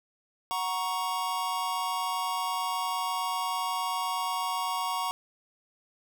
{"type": "chord", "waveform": "square", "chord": "F# major", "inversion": "none", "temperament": "equal with one note detuned", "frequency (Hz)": [740, 940.4, 1108.7], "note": ["F#5", "A#5", "C#6"], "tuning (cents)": [0, 15, 0], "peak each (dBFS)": [-36, -33, -33], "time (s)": [0.51, 5.11], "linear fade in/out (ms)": 0, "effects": []}